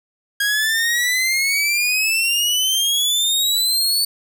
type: exponential sweep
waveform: sawtooth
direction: up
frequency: 1631 to 4512 Hz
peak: -13 dBFS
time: 0.4-4.05 s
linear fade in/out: 5 ms
effects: none